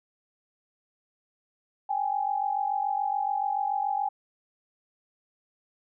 sine tone pair together, 791 / 838 Hz, G5 / G#5, +15 / +15 cents, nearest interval minor second, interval 100 cents, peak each -28 dBFS, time 1.89-4.09 s, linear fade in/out 10 ms, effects none

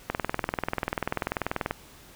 click train, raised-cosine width 0.5 ms, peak -11 dBFS, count 34, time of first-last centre 0.1-1.71 s, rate 20.5 Hz, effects pink hiss -51 dBFS RMS until 2.15 s

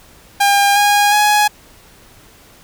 sawtooth tone with pitch steps, 804 / 819.9 / 836.2 Hz, G5 / G#5 / G#5, +44 / -22 / +12 cents, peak -6 dBFS, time 0.4-1.48 s, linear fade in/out 10 ms, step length 360 ms, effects pink hiss -45 dBFS RMS until 2.63 s

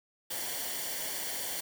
white noise with comb filter, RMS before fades -36 dBFS, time 0.3-1.61 s, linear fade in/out 10 ms, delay 0.78 ms, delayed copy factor -0.6, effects none

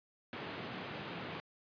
pink band-pass noise, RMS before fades -44 dBFS, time 0.33-1.4 s, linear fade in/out 0 ms, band 120 to 3600 Hz, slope 24 dB/octave, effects resampled to 11025 Hz

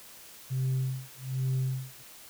sine tone with tremolo, 130.81 Hz, C3, in tune, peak -23 dBFS, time 0.5-2.03 s, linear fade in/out 20 ms, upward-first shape sine, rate 1.2 Hz, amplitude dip 100%, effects tanh soft clip ceiling -24 dBFS + white hiss -50 dBFS RMS until 2.29 s

